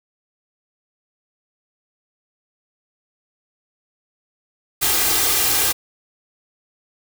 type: noise with comb filter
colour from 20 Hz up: white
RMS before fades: -18 dBFS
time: 4.81-5.73 s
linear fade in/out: 20 ms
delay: 2.5 ms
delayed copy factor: +0.6
effects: none